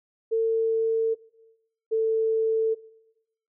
sine tone pair in turn, 449.7 / 444.8 Hz, A4 / A4, +38 / +19 cents, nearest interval unison, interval 19 cents, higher first, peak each -20 dBFS, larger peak neither, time 0.31-1.15 / 1.91-2.75 s, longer neither, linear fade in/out 20 ms, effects noise-tail reverb RT60 0.9 s tail -20 dB re dry

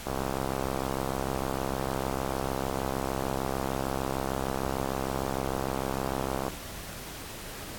click train, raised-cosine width 1 ms, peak -16 dBFS, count 428, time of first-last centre 0.07-6.481 s, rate 66.6 Hz, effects pink hiss -41 dBFS RMS until 7.78 s + AAC 64 kbps

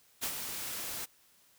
white noise with ADSR envelope, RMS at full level -33 dBFS, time 0.21-1.06 s, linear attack 30 ms, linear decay 71 ms, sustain -6 dB, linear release 17 ms, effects white hiss -65 dBFS RMS until 1.58 s

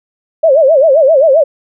sine tone with vibrato, 587.3 Hz, D5, in tune, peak -4 dBFS, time 0.43-1.44 s, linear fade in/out 10 ms, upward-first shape sine, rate 7.6 Hz, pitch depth 210 cents each way, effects none

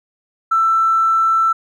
triangle tone with tanh clipping, 1331 Hz, E6, 16 cents sharp, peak -11 dBFS, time 0.51-1.53 s, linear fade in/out 10 ms, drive 2 dB, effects none

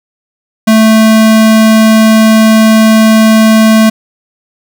square tone, 220 Hz, A3, in tune, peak -3 dBFS, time 0.67-3.9 s, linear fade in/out 10 ms, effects none

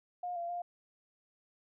sine tone with pitch steps, 713 / 687 / 702 Hz, F5 / F5 / F5, +36 / -29 / +9 cents, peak -35 dBFS, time 0.23-0.62 s, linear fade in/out 5 ms, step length 130 ms, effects none

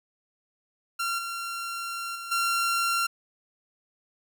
sawtooth tone with level steps, 1373 Hz, F6, 30 cents flat, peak -23 / -28 / -32 / -20 dBFS, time 0.99-3.07 s, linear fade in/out 10 ms, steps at 1.18 / 2.15 / 2.31 s, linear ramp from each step 10 ms, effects none

